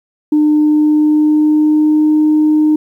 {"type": "tone with pitch glide", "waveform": "sine", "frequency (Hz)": [301.7, 306.1], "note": ["D4", "D#4"], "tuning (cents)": [47, -28], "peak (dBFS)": -6, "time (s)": [0.32, 2.76], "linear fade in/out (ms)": 5, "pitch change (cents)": 25, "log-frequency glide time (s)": [0.49, 2.11], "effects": ["tanh soft clip ceiling -4 dBFS", "8-bit"]}